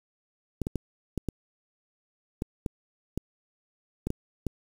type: clicks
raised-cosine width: 3 ms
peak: -16 dBFS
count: 11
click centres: 0.617 / 0.669 / 0.757 / 1.177 / 1.287 / 2.421 / 2.662 / 3.176 / 4.07 / 4.104 / 4.467 s
effects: 7-bit